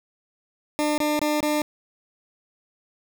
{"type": "tone bursts", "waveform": "20% pulse", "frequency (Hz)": 300, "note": "D4", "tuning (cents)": 37, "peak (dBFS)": -16, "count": 4, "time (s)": [0.79, 1.619], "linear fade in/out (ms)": 0, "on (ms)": 190, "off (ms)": 23, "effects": ["8-bit"]}